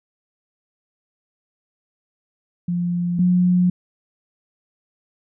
sine tone pair in turn, 174.9 / 179.51 Hz, F3 / F3, +3 / +48 cents, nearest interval unison, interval 45 cents, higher second, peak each -19 / -13 dBFS, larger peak second, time 2.68-3.19 / 3.19-3.7 s, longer neither, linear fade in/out 5 ms, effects none

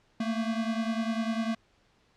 square beating tone pair, 222.8 / 232.8 Hz, A3 / A#3, +22 / -2 cents, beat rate 10 Hz, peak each -30 / -34 dBFS, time 0.2-1.55 s, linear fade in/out 5 ms, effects pink hiss -66 dBFS RMS until 2.16 s + low-pass 5000 Hz 12 dB/octave

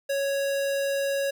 square tone, 554.4 Hz, C#5, in tune, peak -25 dBFS, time 0.09-1.31 s, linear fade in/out 10 ms, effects none

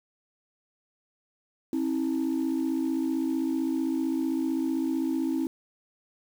sine tone pair together, 266.9 / 322.5 Hz, C4 / E4, +35 / -38 cents, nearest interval minor third, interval 327 cents, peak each -26 dBFS, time 1.73-5.47 s, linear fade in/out 2 ms, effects tanh soft clip ceiling -21 dBFS + 8-bit

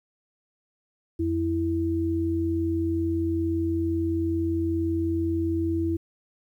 sine tone pair together, 87.38 / 329.6 Hz, F2 / E4, +1 / 0 cents, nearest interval octave + major seventh, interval 2299 cents, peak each -28 / -24 dBFS, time 1.19-5.97 s, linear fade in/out 10 ms, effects 10-bit

